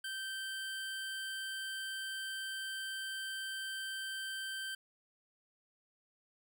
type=tone; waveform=25% pulse; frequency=1558 Hz; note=G6; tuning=11 cents flat; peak=-35 dBFS; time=0.04-4.75 s; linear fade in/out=5 ms; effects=none